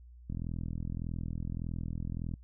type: click train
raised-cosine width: 5 ms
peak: -25 dBFS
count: 86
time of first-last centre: 0.3-2.338 s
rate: 41.7 Hz
effects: noise-tail reverb RT60 0.1 s tail -26 dB re dry + added 60 Hz sine -50 dBFS peak until 2.43 s